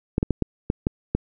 clicks, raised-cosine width 3 ms, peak -7 dBFS, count 7, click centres 0.181 / 0.229 / 0.307 / 0.423 / 0.701 / 0.869 / 1.15 s, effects none

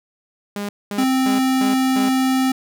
sawtooth tone bursts, 203.7 Hz, G#3, 33 cents flat, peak -20 dBFS, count 5, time 0.56-2.09 s, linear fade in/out 2 ms, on 130 ms, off 220 ms
square tone, 261.6 Hz, C4, in tune, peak -16 dBFS, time 0.98-2.52 s, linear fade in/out 5 ms
effects none

